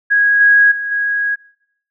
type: tone with level steps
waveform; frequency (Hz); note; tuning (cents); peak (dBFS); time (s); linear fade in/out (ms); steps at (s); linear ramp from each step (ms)
sine; 1652; G#6; -10; -9 / -6 / -18 / -14; 0.1-1.36; 20; 0.4 / 0.71 / 0.91; 10
effects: noise-tail reverb RT60 0.7 s tail -20 dB re dry